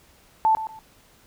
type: tone with echo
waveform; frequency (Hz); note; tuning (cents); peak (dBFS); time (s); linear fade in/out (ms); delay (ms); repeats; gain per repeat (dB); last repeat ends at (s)
sine; 880; A5; 0; -15; 0.45-0.55; 0; 120; 2; -12; 0.79
effects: pink hiss -56 dBFS RMS until 1.26 s